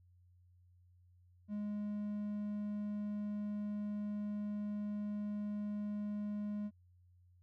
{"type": "tone", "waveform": "triangle", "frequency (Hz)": 207.7, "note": "G#3", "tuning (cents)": 0, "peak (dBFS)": -35, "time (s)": [1.48, 6.71], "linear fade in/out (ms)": 50, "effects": ["added 89 Hz sine -63 dBFS peak until 7.42 s"]}